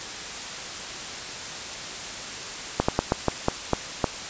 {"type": "slowing click train", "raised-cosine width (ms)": 1, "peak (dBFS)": -5, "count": 8, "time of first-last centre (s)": [2.8, 4.042], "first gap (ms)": 85, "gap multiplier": 1.24, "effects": ["white hiss -34 dBFS RMS until 4.29 s", "resampled to 16000 Hz"]}